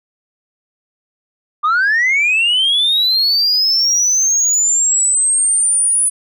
sine linear sweep, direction up, 1174.7 to 9950 Hz, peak -9 dBFS, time 1.63-6.1 s, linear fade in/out 20 ms, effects tanh soft clip ceiling -9 dBFS

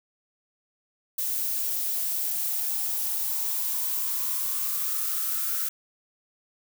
violet noise with high-pass filter sweep, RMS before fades -28 dBFS, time 1.18-5.69 s, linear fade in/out 5 ms, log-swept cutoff 560 to 1400 Hz, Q 8.8, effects none

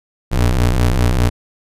35% pulse ring-modulated tone, 61.6 Hz, B1, 4 cents flat, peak -7 dBFS, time 0.31-1.3 s, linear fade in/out 20 ms, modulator 28.3 Hz, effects resampled to 32000 Hz

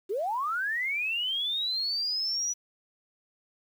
sine linear sweep, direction up, 352.3 to 5920 Hz, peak -27 dBFS, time 0.09-2.54 s, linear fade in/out 20 ms, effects 9-bit

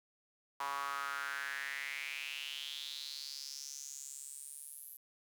sawtooth tone with high-pass filter sweep, 140 Hz, C#3, 18 cents sharp, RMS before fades -43 dBFS, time 0.6-4.97 s, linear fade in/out 5 ms, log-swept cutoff 1000 to 12000 Hz, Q 5.3, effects none

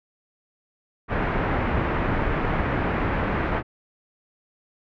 pink low-pass noise, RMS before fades -24 dBFS, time 1.08-3.63 s, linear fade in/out 50 ms, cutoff 2100 Hz, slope 24 dB/octave, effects none

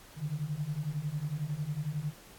sine beating tone pair, 142.8 / 153.8 Hz, D3 / D#3, -48 / -20 cents, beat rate 11 Hz, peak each -36 / -34 dBFS, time 0.16-2.14 s, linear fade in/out 50 ms, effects pink hiss -54 dBFS RMS until 2.38 s + AAC 64 kbps

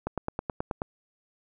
click train, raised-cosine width 1 ms, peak -15 dBFS, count 8, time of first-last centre 0.07-0.819 s, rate 9.35 Hz, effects none

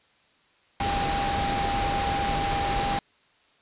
sine tone in noise, 800 Hz, G5, 35 cents sharp, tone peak -26 dBFS, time 0.8-2.99 s, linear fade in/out 2 ms, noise pink, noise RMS -28 dBFS, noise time 0.8-2.99 s, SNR -1 dB, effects white hiss -62 dBFS RMS until 3.61 s + resampled to 8000 Hz

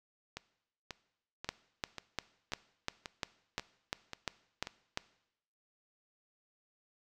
two click trains, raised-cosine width 0.2 ms, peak -23 / -16 dBFS, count 9 / 11, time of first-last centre 0.37-4.671 / 1.49-4.974 s, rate 1.86 / 2.87 Hz, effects noise-tail reverb RT60 0.8 s tail -19 dB re dry

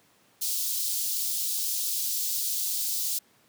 white high-pass noise, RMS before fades -29 dBFS, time 0.41-3.19 s, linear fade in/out 10 ms, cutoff 3900 Hz, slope 24 dB/octave, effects pink hiss -62 dBFS RMS until 3.48 s + high-pass 150 Hz 12 dB/octave

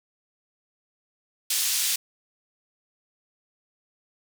pink band-pass noise, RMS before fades -25 dBFS, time 1.5-1.96 s, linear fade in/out 5 ms, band 4100 to 16000 Hz, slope 12 dB/octave, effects none

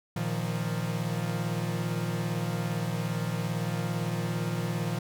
45% pulse chord, Bb suspended fourth, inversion none, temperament equal with one note detuned, 116.54 / 157.01 / 174.61 Hz, Bb2 / Eb3 / F3, 0 / +16 / 0 cents, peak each -33 dBFS, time 0.16-4.99 s, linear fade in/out 5 ms, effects none

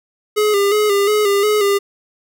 square tone with vibrato, 411.7 Hz, G#4, 15 cents flat, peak -13 dBFS, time 0.36-1.79 s, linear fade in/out 20 ms, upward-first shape square, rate 2.8 Hz, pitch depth 46 cents each way, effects none

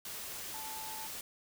sine tone in noise, 876 Hz, A5, 8 cents flat, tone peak -45 dBFS, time 0.54-1.07 s, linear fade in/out 2 ms, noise white, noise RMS -43 dBFS, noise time 0.05-1.21 s, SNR -5 dB, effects none

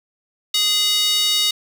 square tone with high-pass filter, 415.3 Hz, G#4, in tune, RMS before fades -18 dBFS, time 0.54-1.51 s, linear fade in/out 5 ms, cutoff 3600 Hz, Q 4.1, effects none

